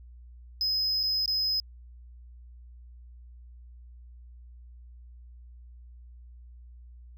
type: tone with dropouts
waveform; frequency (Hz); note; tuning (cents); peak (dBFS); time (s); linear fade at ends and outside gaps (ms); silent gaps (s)
sine; 5070; D#8; +32; -22; 0.61-1.6; 1; 1.031-1.035 / 1.259-1.278
effects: tanh soft clip ceiling -24 dBFS + added 60 Hz sine -46 dBFS peak until 7.17 s